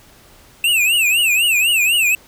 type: tone with vibrato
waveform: square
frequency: 2650 Hz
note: E7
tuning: 9 cents sharp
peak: -13 dBFS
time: 0.64-2.15 s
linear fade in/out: 2 ms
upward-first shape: triangle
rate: 4 Hz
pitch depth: 190 cents each way
effects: pink hiss -47 dBFS RMS until 2.27 s